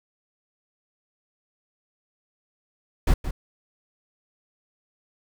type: noise with echo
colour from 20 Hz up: brown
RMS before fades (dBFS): -17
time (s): 3.07-3.14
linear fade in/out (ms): 5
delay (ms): 170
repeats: 1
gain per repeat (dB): -11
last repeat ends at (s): 3.31
effects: none